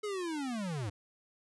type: linear sweep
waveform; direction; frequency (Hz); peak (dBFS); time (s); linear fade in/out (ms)
square; down; 430 to 94.1; -35; 0.03-0.9; 10
effects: resampled to 24000 Hz